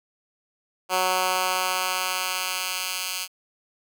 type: tone with high-pass filter sweep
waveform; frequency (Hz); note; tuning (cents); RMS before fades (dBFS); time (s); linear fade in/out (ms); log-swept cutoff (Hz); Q
10% pulse; 184.8; F#3; -2; -26; 0.89-3.28; 50; 640 to 3100; 0.74
effects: none